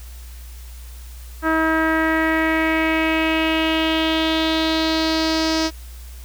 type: tone with low-pass filter sweep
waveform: sawtooth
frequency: 320 Hz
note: D#4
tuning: 49 cents sharp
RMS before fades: -19 dBFS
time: 1.42-5.71 s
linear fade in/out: 50 ms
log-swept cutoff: 1500 to 5300 Hz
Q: 3.9
effects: added 60 Hz sine -34 dBFS peak until 6.24 s + white hiss -46 dBFS RMS until 6.24 s